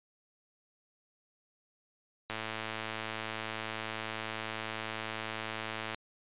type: click train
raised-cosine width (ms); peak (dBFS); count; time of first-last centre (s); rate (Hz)
0.3; -20; 402; 2.3-5.945; 110
effects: resampled to 8000 Hz